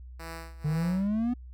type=tone with tremolo; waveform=5% pulse; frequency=164.6 Hz; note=E3; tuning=2 cents flat; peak=-27 dBFS; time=0.19-1.08 s; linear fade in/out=10 ms; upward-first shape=sine; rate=2 Hz; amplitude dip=90%
type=exponential sweep; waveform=triangle; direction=up; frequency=146.83 to 250 Hz; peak=-23 dBFS; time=0.64-1.34 s; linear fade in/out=10 ms
effects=added 62 Hz sine -42 dBFS peak until 1.53 s